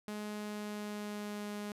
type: tone with pitch glide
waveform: sawtooth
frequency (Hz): 210 to 207.2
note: G#3 to G#3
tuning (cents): +19 to -4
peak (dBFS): -35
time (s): 0.08-1.72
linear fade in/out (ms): 0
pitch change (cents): -23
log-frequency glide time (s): 0.26-1.5
effects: resampled to 32000 Hz